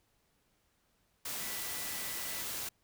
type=tone in noise; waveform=sine; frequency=1975.5 Hz; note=B6; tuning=in tune; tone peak=-49 dBFS; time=1.4-2.42 s; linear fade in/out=5 ms; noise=white; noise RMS=-39 dBFS; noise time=1.25-2.69 s; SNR=-13 dB; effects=pink hiss -74 dBFS RMS until 2.83 s